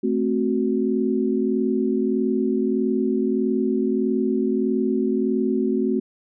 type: chord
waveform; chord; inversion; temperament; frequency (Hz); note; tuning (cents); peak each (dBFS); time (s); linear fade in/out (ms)
sine; F# diminished; first; equal; 220 / 261.6 / 370; A3 / C4 / F#4; 0 / 0 / 0; -23; 0.03-6; 10
effects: none